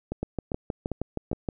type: two click trains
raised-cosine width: 2 ms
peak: -16 / -15 dBFS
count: 4 / 9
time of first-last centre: 0.12-1.315 / 0.23-1.488 s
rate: 2.51 / 6.36 Hz
effects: none